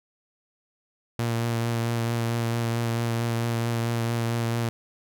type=tone with vibrato; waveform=sawtooth; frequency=116.54 Hz; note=A#2; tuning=in tune; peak=-20 dBFS; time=1.19-4.69 s; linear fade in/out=0 ms; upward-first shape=triangle; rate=4.5 Hz; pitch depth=22 cents each way; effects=none